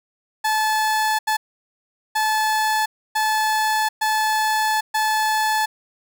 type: tone bursts at uneven times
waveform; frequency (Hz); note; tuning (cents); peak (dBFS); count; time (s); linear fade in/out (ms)
30% pulse; 866; A5; -28; -15; 6; 0.44-1.19 / 1.27-1.37 / 2.15-2.86 / 3.15-3.89 / 4.01-4.81 / 4.94-5.66; 10
effects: none